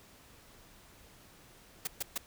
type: noise bursts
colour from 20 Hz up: white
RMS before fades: -34 dBFS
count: 3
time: 1.85-2.179 s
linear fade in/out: 5 ms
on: 23 ms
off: 130 ms
effects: pink hiss -58 dBFS RMS until 2.26 s